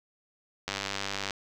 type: click train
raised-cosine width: 0.2 ms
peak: -14 dBFS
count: 63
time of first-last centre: 0.68-1.308 s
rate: 98.8 Hz
effects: none